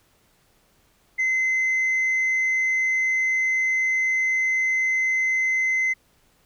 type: tone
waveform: sine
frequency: 2056 Hz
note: C7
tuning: 31 cents flat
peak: -17 dBFS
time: 1.18-5.94 s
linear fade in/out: 20 ms
effects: tanh soft clip ceiling -18 dBFS + pink hiss -62 dBFS RMS until 6.45 s